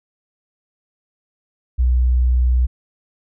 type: tone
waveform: sine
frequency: 62 Hz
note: B1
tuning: 7 cents sharp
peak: -12 dBFS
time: 1.78-2.67 s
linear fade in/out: 20 ms
effects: none